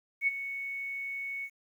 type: tone with ADSR envelope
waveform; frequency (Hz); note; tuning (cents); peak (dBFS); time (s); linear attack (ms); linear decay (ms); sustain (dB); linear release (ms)
sine; 2217; C#7; 0; -22; 0.21-1.5; 63; 24; -12; 61
effects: 10-bit